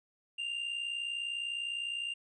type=tone with amplitude modulation; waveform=triangle; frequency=2794 Hz; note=F7; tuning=in tune; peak=-30 dBFS; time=0.38-2.14 s; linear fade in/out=10 ms; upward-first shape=sine; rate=59.9 Hz; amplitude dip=60%; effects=resampled to 22050 Hz